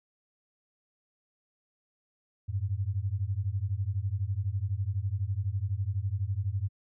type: beating tone pair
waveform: sine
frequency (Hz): 92.5 / 104.5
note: F#2 / G#2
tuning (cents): 0 / +11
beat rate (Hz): 12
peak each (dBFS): -31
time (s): 2.48-6.69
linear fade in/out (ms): 20
effects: none